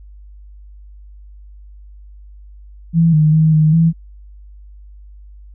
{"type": "tone with pitch steps", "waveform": "sine", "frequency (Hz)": [165.7, 153.8, 157.8, 155, 164.4], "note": ["E3", "D#3", "D#3", "D#3", "E3"], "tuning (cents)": [9, -20, 25, -6, -4], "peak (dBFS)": -8, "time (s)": [2.93, 3.93], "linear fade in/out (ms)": 50, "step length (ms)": 200, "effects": ["added 50 Hz sine -36 dBFS peak until 5.54 s"]}